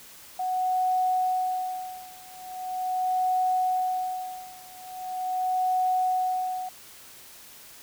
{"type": "tone with tremolo", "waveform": "sine", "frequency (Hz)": 740, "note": "F#5", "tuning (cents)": 0, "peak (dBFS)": -21, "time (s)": [0.39, 6.69], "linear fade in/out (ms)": 5, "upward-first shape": "sine", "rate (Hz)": 0.41, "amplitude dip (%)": 95, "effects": ["white hiss -48 dBFS RMS until 7.82 s"]}